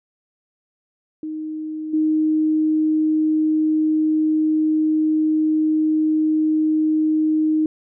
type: tone with level steps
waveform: sine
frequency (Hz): 311.1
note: D#4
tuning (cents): 0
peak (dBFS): -25 / -15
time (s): 1.23-7.66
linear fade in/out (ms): 2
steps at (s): 1.93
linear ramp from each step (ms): 10
effects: none